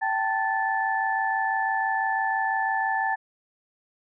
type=tone cluster; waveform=sine; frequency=778 / 884 / 1750 Hz; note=G5 / A5 / A6; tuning=-13 / +8 / -10 cents; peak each=-27 dBFS; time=0.01-3.16 s; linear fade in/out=20 ms; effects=none